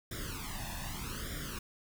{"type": "noise with flanger", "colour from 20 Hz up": "pink", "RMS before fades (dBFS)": -40, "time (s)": [0.11, 1.59], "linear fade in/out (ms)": 5, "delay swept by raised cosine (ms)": [0.56, 1.15], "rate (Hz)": 0.82, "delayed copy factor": 0.9, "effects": []}